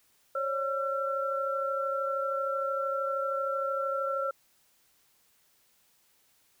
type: tone cluster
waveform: sine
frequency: 544 / 577 / 1352 Hz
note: C#5 / D5 / E6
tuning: -33 / -31 / +43 cents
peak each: -31 / -40 / -31 dBFS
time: 0.35-4.31 s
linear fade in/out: 5 ms
effects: white hiss -67 dBFS RMS until 6.6 s